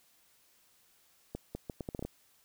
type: accelerating click train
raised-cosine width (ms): 2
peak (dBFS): -24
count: 9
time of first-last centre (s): 1.35-2.05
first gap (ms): 200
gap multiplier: 0.74
effects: white hiss -67 dBFS RMS until 2.44 s